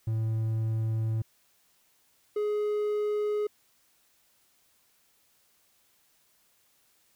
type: tone pair in turn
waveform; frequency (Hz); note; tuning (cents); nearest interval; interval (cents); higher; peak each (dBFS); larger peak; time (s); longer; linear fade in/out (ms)
triangle; 111.2 / 418.9; A2 / G#4; +19 / +15; octave + major seventh; 2296; second; -24; neither; 0.07-1.22 / 2.36-3.47; first; 5
effects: white hiss -67 dBFS RMS until 7.15 s